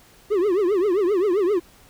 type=tone with vibrato; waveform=triangle; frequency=384.1 Hz; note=G4; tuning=35 cents flat; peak=-15 dBFS; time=0.3-1.6 s; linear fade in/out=20 ms; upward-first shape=triangle; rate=7.6 Hz; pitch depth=240 cents each way; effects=pink hiss -52 dBFS RMS until 1.89 s